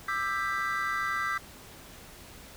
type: chord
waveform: triangle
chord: E minor seventh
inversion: third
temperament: just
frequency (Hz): 1186.7 / 1318.5 / 1582.2 / 1977.8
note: D6 / E6 / G6 / B6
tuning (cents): +18 / 0 / +16 / +2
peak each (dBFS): -32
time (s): 0.08-1.38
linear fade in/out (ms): 5
effects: pink hiss -49 dBFS RMS until 2.56 s